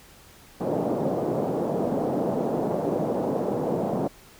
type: band-pass noise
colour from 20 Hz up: white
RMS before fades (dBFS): -26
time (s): 0.6-4.08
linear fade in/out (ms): 10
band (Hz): 140 to 640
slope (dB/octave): 24
effects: pink hiss -51 dBFS RMS until 4.39 s